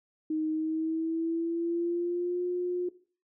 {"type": "tone with pitch glide", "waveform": "sine", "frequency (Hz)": [312.6, 357], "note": ["D#4", "F4"], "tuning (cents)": [8, 38], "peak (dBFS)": -27, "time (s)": [0.3, 2.89], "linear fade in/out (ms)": 5, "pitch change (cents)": 230, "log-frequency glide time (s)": [0.5, 2.43], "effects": ["noise-tail reverb RT60 0.4 s tail -17 dB re dry"]}